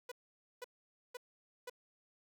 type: tone bursts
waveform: sawtooth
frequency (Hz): 493.9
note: B4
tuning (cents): 0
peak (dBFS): -39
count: 4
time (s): 0.09-1.698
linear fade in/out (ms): 5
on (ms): 27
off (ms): 500
effects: none